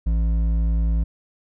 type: tone with hard clipping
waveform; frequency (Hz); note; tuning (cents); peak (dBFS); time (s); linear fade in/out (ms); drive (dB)
triangle; 55.6; A1; +19; -19; 0.06-1.04; 10; 11
effects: none